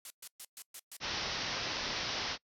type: noise bursts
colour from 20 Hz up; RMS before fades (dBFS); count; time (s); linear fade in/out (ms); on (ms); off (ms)
blue; -42; 6; 0.05-0.968; 2; 53; 120
type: low-pass noise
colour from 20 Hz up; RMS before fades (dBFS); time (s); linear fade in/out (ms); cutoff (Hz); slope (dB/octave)
white; -37; 1-2.38; 50; 5800; 96
effects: noise-tail reverb RT60 0.1 s tail -24 dB re dry + low-pass 11000 Hz 12 dB/octave